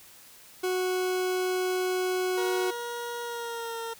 40% pulse tone, 368.3 Hz, F#4, 8 cents flat, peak -25 dBFS, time 0.63-2.71 s, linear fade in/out 10 ms
20% pulse tone with pitch glide, 475.5 to 458.2 Hz, A#4 to A#4, +34 to -30 cents, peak -28 dBFS, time 2.37-3.94 s, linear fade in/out 10 ms, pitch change -64 cents, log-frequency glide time 3.22-3.79 s
effects white hiss -52 dBFS RMS until 3.99 s

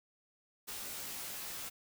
white noise with comb filter, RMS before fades -43 dBFS, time 0.67-1.7 s, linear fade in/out 20 ms, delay 16 ms, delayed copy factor -0.95, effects none

